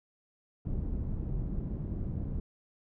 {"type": "low-pass noise", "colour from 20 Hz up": "pink", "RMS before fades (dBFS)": -34, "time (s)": [0.65, 2.4], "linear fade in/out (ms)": 5, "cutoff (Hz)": 210, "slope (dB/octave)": 12, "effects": []}